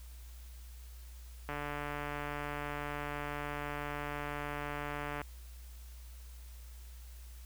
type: click train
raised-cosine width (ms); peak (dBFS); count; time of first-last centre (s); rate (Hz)
0.5; -24; 545; 1.49-5.216; 146
effects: added 60 Hz sine -47 dBFS peak until 7.45 s + white hiss -60 dBFS RMS until 7.45 s